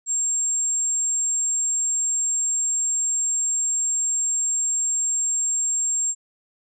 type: tone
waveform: sine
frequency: 7459 Hz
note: A#8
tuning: in tune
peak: -20 dBFS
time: 0.06-6.15 s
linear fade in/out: 50 ms
effects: none